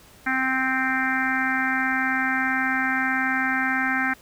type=harmonic tone; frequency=261.6 Hz; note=C4; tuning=in tune; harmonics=1 / 3 / 4 / 5 / 6 / 7 / 8 / 9; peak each=-28 / -30 / -36 / -31 / -25 / -28 / -30 / -35 dBFS; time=0.26-4.14 s; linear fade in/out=10 ms; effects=pink hiss -51 dBFS RMS until 4.21 s